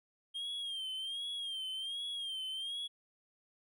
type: tone with vibrato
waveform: triangle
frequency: 3203 Hz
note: G7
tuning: 37 cents sharp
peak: -36 dBFS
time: 0.34-2.88 s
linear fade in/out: 20 ms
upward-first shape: sine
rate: 1.3 Hz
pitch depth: 80 cents each way
effects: none